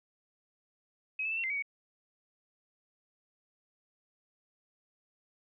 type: tone with pitch steps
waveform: sine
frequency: 2545 / 2624 / 2658 / 2723 / 2081 / 2265 / 2237 Hz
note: D#7 / E7 / E7 / F7 / C7 / C#7 / C#7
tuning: +39 / -9 / +14 / -44 / -10 / +37 / +15 cents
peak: -31 dBFS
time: 1.19-1.624 s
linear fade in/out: 5 ms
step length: 62 ms
effects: none